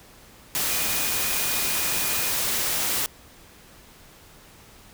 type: tone in noise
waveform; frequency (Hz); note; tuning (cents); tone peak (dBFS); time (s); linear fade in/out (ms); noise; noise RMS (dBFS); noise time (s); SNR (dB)
sine; 2459; D#7; -21; -35; 0.7-2.31; 0; white; -25; 0.55-3.06; -13
effects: pink hiss -50 dBFS RMS until 4.93 s